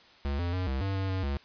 square tone with pitch steps, 70.3 / 86.9 / 91.8 / 66.4 / 97.4 / 96.2 / 94.4 / 70 Hz, C#2 / F2 / F#2 / C2 / G2 / G2 / F#2 / C#2, +25 / -8 / -13 / +26 / -11 / -32 / +35 / +18 cents, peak -29 dBFS, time 0.25-1.37 s, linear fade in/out 0 ms, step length 140 ms, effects white hiss -56 dBFS RMS until 1.44 s + resampled to 11025 Hz

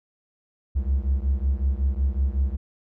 triangle beating tone pair, 65.41 / 70.81 Hz, C2 / C#2, 0 / +37 cents, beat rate 5.4 Hz, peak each -20 / -22 dBFS, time 0.75-2.57 s, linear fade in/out 20 ms, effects tanh soft clip ceiling -11 dBFS

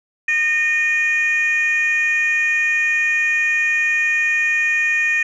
sine tone pair together, 1837.7 / 2453 Hz, A#6 / D#7, -25 / -25 cents, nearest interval perfect fourth, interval 500 cents, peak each -16 dBFS, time 0.28-5.23 s, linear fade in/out 5 ms, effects tanh soft clip ceiling -11 dBFS

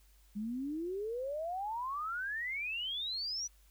sine exponential sweep, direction up, 200.9 to 5990 Hz, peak -35 dBFS, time 0.35-3.48 s, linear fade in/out 20 ms, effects added 50 Hz sine -61 dBFS peak until 3.7 s + white hiss -69 dBFS RMS until 3.7 s

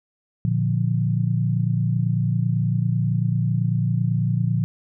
sine chord, Bb major, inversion none, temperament equal, 116.54 / 146.83 / 174.61 Hz, Bb2 / D3 / F3, 0 / 0 / 0 cents, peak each -21 / -24 / -24 dBFS, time 0.45-4.64 s, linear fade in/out 0 ms, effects none

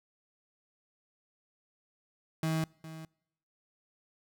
35% pulse tone with echo, 160 Hz, D#3, 49 cents sharp, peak -27 dBFS, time 2.43-2.64 s, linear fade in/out 2 ms, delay 410 ms, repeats 1, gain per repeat -14 dB, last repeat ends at 3.05 s, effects noise-tail reverb RT60 0.8 s tail -25 dB re dry

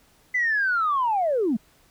sine linear sweep, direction down, 2025 to 196 Hz, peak -19 dBFS, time 0.34-1.57 s, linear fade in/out 10 ms, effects tanh soft clip ceiling -15 dBFS + pink hiss -59 dBFS RMS until 1.9 s

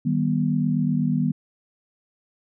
sine chord, Eb augmented, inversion none, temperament just, 155.56 / 194.45 / 243.1 Hz, Eb3 / G3 / B3, 0 / -14 / -27 cents, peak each -23 / -25 / -23 dBFS, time 0.05-1.32 s, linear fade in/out 10 ms, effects none

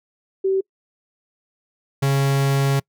sine / 45% pulse tone pair in turn, 384.3 / 137.85 Hz, G4 / C#3, -34 / -9 cents, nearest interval octave + tritone, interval 1775 cents, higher first, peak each -16 dBFS, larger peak neither, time 0.44-0.61 / 2.02-2.8 s, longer second, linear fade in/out 10 ms, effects noise-tail reverb RT60 0.1 s tail -26 dB re dry

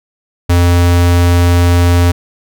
square tone, 87.31 Hz, F2, in tune, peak -7 dBFS, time 0.49-2.12 s, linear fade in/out 10 ms, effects none

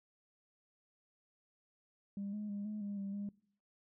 sine tone with pitch steps, 199.9 / 209.8 / 202.7 / 211.8 / 202.7 / 197.6 / 202.8 Hz, G3 / G#3 / G#3 / G#3 / G#3 / G3 / G#3, +34 / +18 / -42 / +34 / -42 / +14 / -41 cents, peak -37 dBFS, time 2.17-3.29 s, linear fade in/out 2 ms, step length 160 ms, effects noise-tail reverb RT60 0.6 s tail -23 dB re dry + tanh soft clip ceiling -35 dBFS

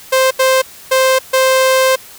sawtooth tone bursts at uneven times, 523.3 Hz, C5, in tune, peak -5 dBFS, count 4, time 0.12-0.31 / 0.39-0.62 / 0.91-1.19 / 1.33-1.96 s, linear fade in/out 10 ms, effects white hiss -37 dBFS RMS until 2.18 s

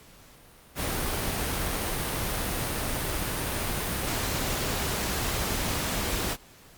pink noise, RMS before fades -29 dBFS, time 0.75-6.37 s, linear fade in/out 50 ms, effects pink hiss -53 dBFS RMS until 6.77 s + Opus 48 kbps

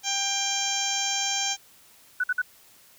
harmonic tone, 793 Hz, G5, 20 cents sharp, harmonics 1 / 2 / 3 / 4 / 5 / 6 / 7 / 8 / 9, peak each -33 / -38 / -34 / -31 / -37 / -40 / -32 / -30 / -35 dBFS, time 0.03-1.57 s, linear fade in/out 50 ms
sine tone bursts, 1487 Hz, F#6, 8 cents sharp, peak -21 dBFS, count 3, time 2.2-2.418 s, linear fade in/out 5 ms, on 38 ms, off 52 ms
effects white hiss -55 dBFS RMS until 2.98 s

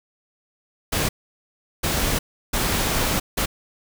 pink noise bursts at uneven times, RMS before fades -22 dBFS, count 4, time 0.92-1.09 / 1.83-2.19 / 2.53-3.2 / 3.37-3.46 s, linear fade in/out 10 ms, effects none

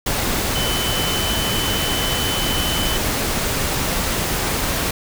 sine tone in noise, 3028 Hz, F#7, 39 cents sharp, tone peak -24 dBFS, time 0.55-2.97 s, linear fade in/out 5 ms, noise pink, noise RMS -21 dBFS, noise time 0.06-4.91 s, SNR -6 dB, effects none

